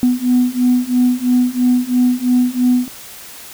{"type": "beating tone pair", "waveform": "sine", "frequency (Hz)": [246.9, 249.9], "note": ["B3", "B3"], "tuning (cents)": [0, 21], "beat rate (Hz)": 3, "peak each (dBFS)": [-14, -13], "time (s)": [0.03, 2.88], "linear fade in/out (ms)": 0, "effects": ["tanh soft clip ceiling -5 dBFS", "white hiss -35 dBFS RMS until 3.53 s"]}